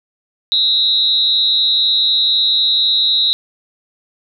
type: tone with amplitude modulation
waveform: sine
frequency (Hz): 3866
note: B7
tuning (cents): -38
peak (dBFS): -7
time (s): 0.52-3.33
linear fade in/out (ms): 0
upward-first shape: sine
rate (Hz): 256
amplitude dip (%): 90
effects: none